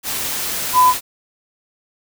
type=tone in noise; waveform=sine; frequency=1004 Hz; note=B5; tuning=28 cents sharp; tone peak=-8 dBFS; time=0.73-0.94 s; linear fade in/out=50 ms; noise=white; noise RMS=-23 dBFS; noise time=0.03-1.01 s; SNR=+12 dB; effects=none